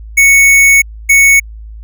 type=tone pair in turn; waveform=square; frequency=2217 / 2217 Hz; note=C#7 / C#7; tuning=0 / 0 cents; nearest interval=unison; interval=0 cents; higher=neither; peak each=-4 dBFS; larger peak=neither; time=0.17-0.82 / 1.09-1.4 s; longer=first; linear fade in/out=10 ms; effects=added 54 Hz sine -26 dBFS peak until 1.83 s